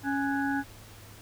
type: harmonic tone with a mistuned harmonic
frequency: 277.2 Hz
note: C#4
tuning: in tune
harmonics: 1 / 3 / 5 / 6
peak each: -28 / -33 / -35 / -36 dBFS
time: 0.03-0.64 s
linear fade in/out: 50 ms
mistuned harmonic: 5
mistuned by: +110 cents
effects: added 104 Hz sine -51 dBFS peak until 1.21 s + pink hiss -51 dBFS RMS until 1.21 s